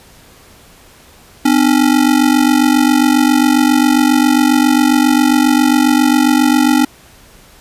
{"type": "ring-modulated tone", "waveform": "square", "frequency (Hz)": 277.2, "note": "C#4", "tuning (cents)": 0, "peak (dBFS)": -6, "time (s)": [1.45, 6.85], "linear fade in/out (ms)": 5, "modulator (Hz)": 23.7, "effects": ["pink hiss -43 dBFS RMS until 7.6 s", "resampled to 32000 Hz"]}